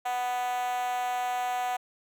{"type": "tone with high-pass filter", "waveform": "5% pulse", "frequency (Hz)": 247.7, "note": "B3", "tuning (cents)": 5, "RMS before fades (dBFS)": -30, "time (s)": [0.05, 1.77], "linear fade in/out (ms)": 10, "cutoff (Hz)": 750, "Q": 8, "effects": []}